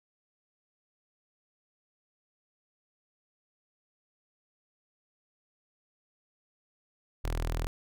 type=tone with notch filter; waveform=sawtooth; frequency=40.75 Hz; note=E1; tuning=19 cents flat; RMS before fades=-32 dBFS; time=7.24-7.67 s; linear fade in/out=0 ms; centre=200 Hz; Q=1.6; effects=none